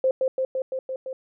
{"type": "tone with echo", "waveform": "sine", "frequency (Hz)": 523.3, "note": "C5", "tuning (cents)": 0, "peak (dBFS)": -17, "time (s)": [0.04, 0.11], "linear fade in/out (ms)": 2, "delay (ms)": 170, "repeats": 6, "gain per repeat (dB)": -2, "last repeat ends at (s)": 1.13, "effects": []}